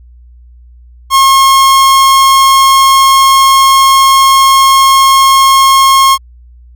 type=tone; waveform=45% pulse; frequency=1079 Hz; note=C#6; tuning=47 cents flat; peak=-3 dBFS; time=1.1-6.18 s; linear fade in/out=50 ms; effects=added 60 Hz sine -34 dBFS peak until 6.75 s